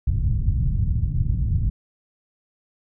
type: low-pass noise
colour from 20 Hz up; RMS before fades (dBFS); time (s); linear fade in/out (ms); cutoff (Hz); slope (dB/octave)
white; -21; 0.07-1.7; 5; 120; 24
effects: none